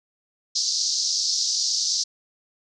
pink band-pass noise, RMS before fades -24 dBFS, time 0.55-2.04 s, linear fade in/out 10 ms, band 4500 to 6100 Hz, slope 48 dB/octave, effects none

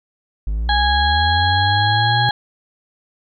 triangle linear sweep, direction up, 49.97 to 123.47 Hz, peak -16 dBFS, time 0.47-2.29 s, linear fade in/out 0 ms
harmonic tone, 827 Hz, G#5, 8 cents flat, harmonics 1 / 2 / 4 / 5, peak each -17 / -20 / -23 / -24 dBFS, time 0.69-2.31 s, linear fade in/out 2 ms
effects none

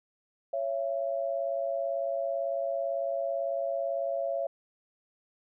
sine tone pair together, 554.4 / 672.4 Hz, C#5 / E5, 0 / +34 cents, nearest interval minor third, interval 334 cents, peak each -31 / -31 dBFS, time 0.53-4.47 s, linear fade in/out 5 ms, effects none

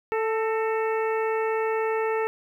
harmonic tone with a mistuned harmonic, 441.9 Hz, A4, 7 cents sharp, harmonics 1 / 2 / 3 / 4 / 5 / 6, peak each -24 / -30 / -34 / -36 / -38 / -40 dBFS, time 0.12-2.27 s, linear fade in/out 0 ms, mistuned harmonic 4, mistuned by +49 cents, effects 10-bit

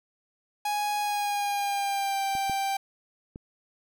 45% pulse tone with pitch glide, 830.6 to 784.9 Hz, G#5 to G5, 0 to +2 cents, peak -26 dBFS, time 0.65-2.77 s, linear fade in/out 5 ms, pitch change -98 cents, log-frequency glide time 1-2.23 s
clicks, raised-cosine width 3 ms, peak -29 / -24 / -27 dBFS, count 3, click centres 2.352 / 2.497 / 3.359 s
effects none

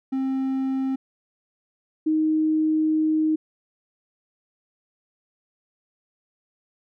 triangle / sine tone pair in turn, 265.6 / 312.3 Hz, C4 / D#4, +26 / +7 cents, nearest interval minor third, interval 281 cents, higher second, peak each -20 / -18 dBFS, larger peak second, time 0.12-0.96 / 2.06-3.36 s, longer second, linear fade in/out 10 ms, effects none

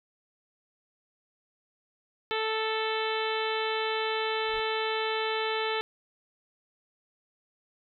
harmonic tone, 440 Hz, A4, in tune, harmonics 1 / 2 / 3 / 4 / 5 / 6 / 7 / 8 / 9, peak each -31 / -34 / -36 / -37 / -38 / -39 / -39 / -40 / -41 dBFS, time 2.31-5.81 s, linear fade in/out 0 ms
brown noise with exponential growth, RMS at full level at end -45 dBFS, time 4.27-4.6 s, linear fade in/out 5 ms, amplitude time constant 70 ms
effects none

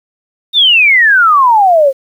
sine exponential sweep, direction down, 3729 to 520 Hz, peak -4 dBFS, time 0.53-1.93 s, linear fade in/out 50 ms, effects 7-bit

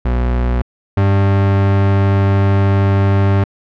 40% pulse tone pair in turn, 61.1 / 98.55 Hz, B1 / G2, -18 / +10 cents, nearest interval minor sixth, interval 828 cents, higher second, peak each -12 / -9 dBFS, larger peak second, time 0.05-0.62 / 0.97-3.44 s, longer second, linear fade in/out 5 ms, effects low-pass 2000 Hz 12 dB/octave

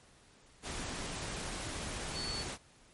sine tone in noise, 4442 Hz, C#8, 3 cents sharp, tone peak -38 dBFS, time 2.13-2.45 s, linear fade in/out 50 ms, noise pink, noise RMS -40 dBFS, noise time 0.62-2.58 s, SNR -1 dB, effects pink hiss -62 dBFS RMS until 2.93 s + MP3 48 kbps

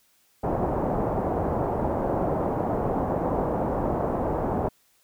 white low-pass noise, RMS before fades -26 dBFS, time 0.43-4.69 s, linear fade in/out 10 ms, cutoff 800 Hz, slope 24 dB/octave, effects white hiss -64 dBFS RMS until 5.03 s

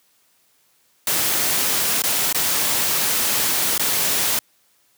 white noise with dropouts, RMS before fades -20 dBFS, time 1.07-4.39 s, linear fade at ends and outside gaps 2 ms, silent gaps 2.021-2.037 / 2.327-2.346 / 3.779-3.795 s, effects white hiss -61 dBFS RMS until 4.97 s + high-pass 100 Hz 12 dB/octave

